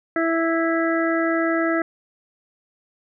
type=harmonic tone; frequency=329.6 Hz; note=E4; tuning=in tune; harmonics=1 / 2 / 4 / 5 / 6; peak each=-21 / -24 / -27 / -28 / -29 dBFS; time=0.16-1.82 s; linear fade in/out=2 ms; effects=none